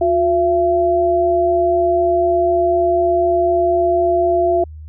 sine tone pair together, 358.6 / 676 Hz, F4 / E5, +46 / +43 cents, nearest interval major seventh, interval 1097 cents, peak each -16 / -14 dBFS, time 0.01-4.64 s, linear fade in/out 5 ms, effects added 77 Hz sine -31 dBFS peak until 4.88 s

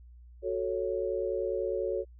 sine chord, F# minor, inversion none, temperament equal, 370 / 440 / 554.4 Hz, F#4 / A4 / C#5, 0 / 0 / 0 cents, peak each -33 dBFS, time 0.42-2.05 s, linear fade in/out 50 ms, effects added 60 Hz sine -49 dBFS peak until 2.19 s

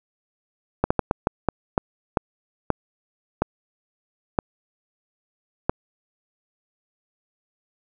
slowing click train, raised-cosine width 1 ms, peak -4 dBFS, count 12, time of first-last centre 0.84-5.695 s, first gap 65 ms, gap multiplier 1.35, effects none

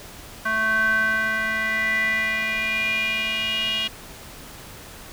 square tone with band-pass filter sweep, 220 Hz, A3, in tune, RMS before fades -23 dBFS, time 0.45-3.88 s, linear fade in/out 10 ms, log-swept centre 1400 to 3000 Hz, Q 7.7, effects pink hiss -41 dBFS RMS until 5.12 s

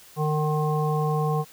harmonic tone, 152.6 Hz, D#3, 33 cents flat, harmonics 1 / 3 / 5 / 7, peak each -23 / -28 / -30 / -31 dBFS, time 0.16-1.45 s, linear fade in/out 50 ms, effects white hiss -50 dBFS RMS until 1.52 s

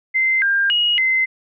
sine tone with pitch steps, 2075 / 1599 / 2889 / 2062 Hz, C7 / G6 / F#7 / C7, -15 / +34 / -42 / -26 cents, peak -14 dBFS, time 0.14-1.26 s, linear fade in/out 20 ms, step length 280 ms, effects none

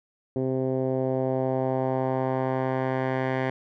10% pulse tone with low-pass filter sweep, 130.81 Hz, C3, in tune, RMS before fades -26 dBFS, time 0.36-3.5 s, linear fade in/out 2 ms, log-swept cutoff 400 to 1900 Hz, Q 1.5, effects none

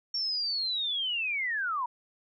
sine linear sweep, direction down, 5520 to 932.3 Hz, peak -28 dBFS, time 0.14-1.86 s, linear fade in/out 5 ms, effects none

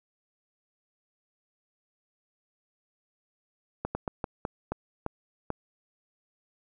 slowing click train, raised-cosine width 1 ms, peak -16 dBFS, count 8, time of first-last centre 3.85-5.503 s, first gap 100 ms, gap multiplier 1.28, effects none

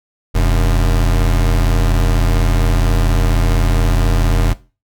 square tone pair together, 42.14 / 93.4 Hz, E1 / F#2, +39 / +17 cents, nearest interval octave + major second, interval 1378 cents, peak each -12 / -19 dBFS, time 0.34-4.54 s, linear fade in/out 20 ms, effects noise-tail reverb RT60 0.3 s tail -17 dB re dry

